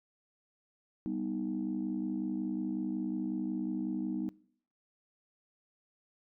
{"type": "chord", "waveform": "sine", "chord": "G augmented", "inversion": "none", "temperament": "equal with one note detuned", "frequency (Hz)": [196, 246.9, 312.4], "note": ["G3", "B3", "D#4"], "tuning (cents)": [0, 0, 7], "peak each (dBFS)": [-37, -36, -35], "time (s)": [1.06, 4.29], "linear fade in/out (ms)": 0, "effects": ["noise-tail reverb RT60 0.6 s tail -22 dB re dry", "tanh soft clip ceiling -25 dBFS"]}